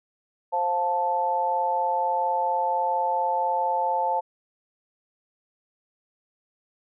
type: harmonic tone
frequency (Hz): 175.7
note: F3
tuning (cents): +11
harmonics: 3 / 4 / 5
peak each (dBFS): -29 / -29 / -23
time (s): 0.52-4.21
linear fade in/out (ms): 20
effects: none